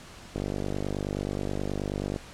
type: click train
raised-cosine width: 2 ms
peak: -17 dBFS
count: 90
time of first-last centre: 0.36-2.162 s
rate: 49.4 Hz
effects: pink hiss -47 dBFS RMS until 2.33 s + low-pass 8000 Hz 12 dB/octave